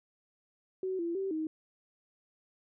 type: tone with pitch steps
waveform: sine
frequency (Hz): 375.7 / 338.9 / 386.7 / 314.6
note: F#4 / E4 / G4 / D#4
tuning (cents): +26 / +48 / -24 / +19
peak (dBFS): -31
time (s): 0.83-1.47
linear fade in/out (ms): 2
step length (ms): 160
effects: none